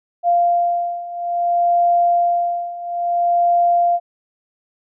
sine beating tone pair, 695 / 695.59 Hz, F5 / F5, -9 / -7 cents, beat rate 0.59 Hz, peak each -19 / -16 dBFS, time 0.23-4 s, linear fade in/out 50 ms, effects none

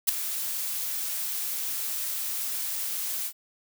blue noise with ADSR envelope, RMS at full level -18 dBFS, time 0.07-3.33 s, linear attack 20 ms, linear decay 6 ms, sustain -13 dB, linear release 74 ms, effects none

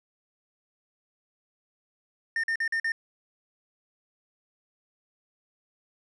triangle tone bursts, 1817 Hz, A#6, 45 cents flat, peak -23 dBFS, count 5, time 2.36-2.92 s, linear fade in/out 2 ms, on 76 ms, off 45 ms, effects resampled to 22050 Hz

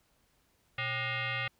sine tone with frequency modulation, 122 Hz, B2, 21 cents flat, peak -31 dBFS, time 0.78-1.48 s, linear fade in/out 5 ms, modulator 665 Hz, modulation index 4.3, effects pink hiss -71 dBFS RMS until 1.59 s

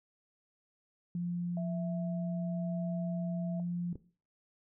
sine tone, 174.61 Hz, F3, in tune, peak -32 dBFS, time 1.15-3.93 s, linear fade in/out 2 ms
sine tone with tremolo, 659.3 Hz, E5, in tune, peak -38 dBFS, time 1.57-3.6 s, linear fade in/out 2 ms, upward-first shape sine, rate 0.96 Hz, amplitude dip 25%
click, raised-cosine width 3 ms, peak -31 dBFS, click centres 3.956 s
effects noise-tail reverb RT60 0.4 s tail -17 dB re dry

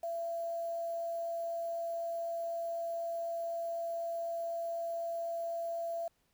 sine tone with quantisation, 674 Hz, E5, 38 cents sharp, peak -34 dBFS, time 0.03-6.08 s, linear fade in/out 5 ms, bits 9, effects pink hiss -75 dBFS RMS until 6.33 s

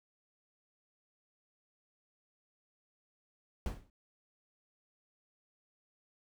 brown noise with exponential decay, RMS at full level -32 dBFS, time 3.66-3.9 s, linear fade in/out 1 ms, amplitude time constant 51 ms, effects none

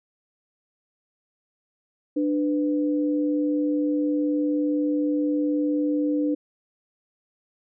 sine tone pair together, 296.8 / 499.1 Hz, D4 / B4, +18 / +18 cents, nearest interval major sixth, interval 900 cents, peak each -21 / -29 dBFS, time 2.16-6.35 s, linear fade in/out 10 ms, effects none

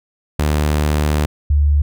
sawtooth / sine tone pair in turn, 75 / 72.91 Hz, D2 / D2, +37 / -12 cents, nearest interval unison, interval 49 cents, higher first, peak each -10 dBFS, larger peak neither, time 0.39-1.26 / 1.5-1.82 s, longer first, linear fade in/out 5 ms, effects none

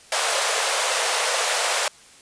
pink high-pass noise, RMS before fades -22 dBFS, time 0.12-1.88 s, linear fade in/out 2 ms, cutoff 480 Hz, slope 48 dB/octave, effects white hiss -49 dBFS RMS until 2.21 s + resampled to 22050 Hz

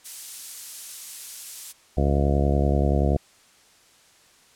violet noise, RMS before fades -30 dBFS, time 0.04-1.73 s, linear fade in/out 20 ms
harmonic tone, 70.5 Hz, C#2, 30 cents sharp, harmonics 1 / 2 / 3 / 4 / 5 / 6 / 7 / 8 / 9 / 10, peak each -21 / -25 / -28 / -31 / -30 / -33 / -31 / -35 / -31 / -33 dBFS, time 1.97-3.17 s, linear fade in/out 5 ms
effects white hiss -56 dBFS RMS until 4.55 s + low-pass 9000 Hz 12 dB/octave

